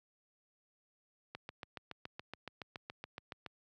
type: click train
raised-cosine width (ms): 0.3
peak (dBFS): -27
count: 16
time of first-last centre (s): 1.35-3.463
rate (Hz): 7.1
effects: high-pass 80 Hz 12 dB/octave